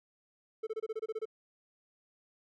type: tone bursts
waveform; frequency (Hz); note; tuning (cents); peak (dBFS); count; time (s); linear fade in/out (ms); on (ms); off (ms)
triangle; 440; A4; 0; -31; 10; 0.63-1.255; 10; 40; 25
effects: none